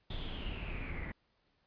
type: noise with low-pass filter sweep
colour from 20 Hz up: brown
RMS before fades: -40 dBFS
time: 0.1-1.12 s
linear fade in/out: 5 ms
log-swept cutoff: 3600 to 2000 Hz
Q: 9.5
effects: pink hiss -75 dBFS RMS until 1.66 s + resampled to 11025 Hz